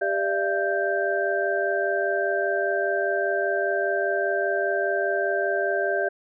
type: tone cluster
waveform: sine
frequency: 396.3 / 591 / 676 / 1569 Hz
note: G4 / D5 / E5 / G6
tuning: +19 / +11 / +43 / +1 cents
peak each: -27 dBFS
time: 0.01-6.09 s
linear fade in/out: 10 ms
effects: none